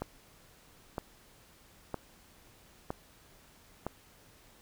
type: click train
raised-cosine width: 1 ms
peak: -20 dBFS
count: 5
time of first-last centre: 0.02-3.866 s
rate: 1.04 Hz
effects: pink hiss -60 dBFS RMS until 4.61 s